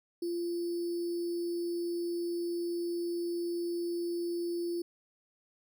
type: tone with sample-and-hold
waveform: sine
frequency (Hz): 344.7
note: F4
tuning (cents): -23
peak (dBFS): -31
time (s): 0.22-4.82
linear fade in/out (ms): 5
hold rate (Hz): 4900
effects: none